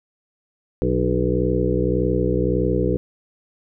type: harmonic tone with a mistuned harmonic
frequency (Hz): 61.74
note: B1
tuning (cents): 0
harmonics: 1 / 2 / 3 / 5 / 6 / 7 / 8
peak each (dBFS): -25 / -25 / -25 / -25 / -25 / -25 / -25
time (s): 0.82-2.97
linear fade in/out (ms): 0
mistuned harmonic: 5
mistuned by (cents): -56
effects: none